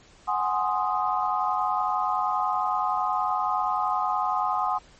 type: chord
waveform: sine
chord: Ab dominant seventh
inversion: third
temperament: equal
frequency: 740 / 830.6 / 1046.5 / 1244.5 Hz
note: Gb5 / Ab5 / C6 / Eb6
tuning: 0 / 0 / 0 / 0 cents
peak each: -28 dBFS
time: 0.27-4.79 s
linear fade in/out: 20 ms
effects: pink hiss -54 dBFS RMS until 4.99 s + MP3 32 kbps